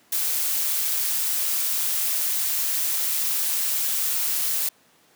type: noise with amplitude modulation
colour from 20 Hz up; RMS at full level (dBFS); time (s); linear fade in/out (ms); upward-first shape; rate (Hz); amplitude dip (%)
blue; -23; 0.12-4.69; 5; sine; 154; 25
effects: pink hiss -58 dBFS RMS until 5.15 s + high-pass 200 Hz 12 dB/octave